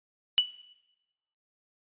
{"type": "tone with exponential decay", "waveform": "sine", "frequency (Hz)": 2960, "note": "F#7", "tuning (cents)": 0, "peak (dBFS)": -15, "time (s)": [0.38, 0.51], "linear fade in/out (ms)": 0, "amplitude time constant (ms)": 28, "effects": ["noise-tail reverb RT60 1.0 s tail -18 dB re dry", "resampled to 8000 Hz"]}